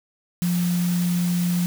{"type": "tone in noise", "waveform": "sine", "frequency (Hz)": 175.9, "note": "F3", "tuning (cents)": 13, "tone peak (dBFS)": -19, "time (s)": [0.42, 1.66], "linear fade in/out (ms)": 0, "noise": "white", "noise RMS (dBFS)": -34, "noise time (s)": [0.42, 1.66], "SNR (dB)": 12, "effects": []}